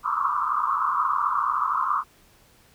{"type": "band-pass noise", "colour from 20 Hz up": "white", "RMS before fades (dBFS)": -24, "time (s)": [0.03, 2.04], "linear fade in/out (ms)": 50, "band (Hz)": [1000, 1300], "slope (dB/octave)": 96, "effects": ["pink hiss -57 dBFS RMS until 2.74 s"]}